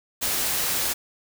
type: noise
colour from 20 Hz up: white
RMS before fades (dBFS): -25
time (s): 0.21-0.94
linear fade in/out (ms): 20
effects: none